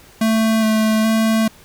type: tone with vibrato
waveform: square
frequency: 220.1 Hz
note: A3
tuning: 1 cent sharp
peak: -14 dBFS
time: 0.21-1.48 s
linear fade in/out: 5 ms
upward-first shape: square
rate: 1.2 Hz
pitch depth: 14 cents each way
effects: pink hiss -46 dBFS RMS until 1.64 s